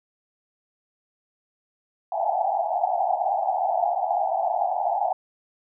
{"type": "band-pass noise", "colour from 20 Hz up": "white", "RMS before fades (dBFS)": -24, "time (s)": [2.12, 5.13], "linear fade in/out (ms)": 2, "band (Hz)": [660, 840], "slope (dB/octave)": 96, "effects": []}